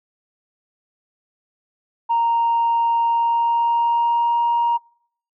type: tone with pitch glide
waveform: sine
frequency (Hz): 930 to 941.3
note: A#5 to A#5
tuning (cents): -4 to +17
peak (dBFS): -14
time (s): 2.09-4.78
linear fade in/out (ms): 20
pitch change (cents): +21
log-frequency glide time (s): 3.05-4.38
effects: noise-tail reverb RT60 0.6 s tail -26 dB re dry + tanh soft clip ceiling -12 dBFS